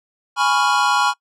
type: chord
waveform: square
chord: C# dominant seventh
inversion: second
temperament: equal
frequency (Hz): 830.6 / 987.8 / 1108.7 / 1396.9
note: G#5 / B5 / C#6 / E#6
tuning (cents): 0 / 0 / 0 / 0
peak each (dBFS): -21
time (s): 0.36-1.14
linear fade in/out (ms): 50
effects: noise-tail reverb RT60 0.1 s tail -23 dB re dry + low-pass 7000 Hz 12 dB/octave